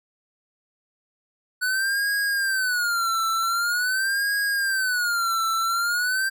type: tone with vibrato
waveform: square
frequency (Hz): 1480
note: F#6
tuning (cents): 0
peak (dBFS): -22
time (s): 1.61-6.3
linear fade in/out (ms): 20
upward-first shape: sine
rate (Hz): 0.45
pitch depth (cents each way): 180
effects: none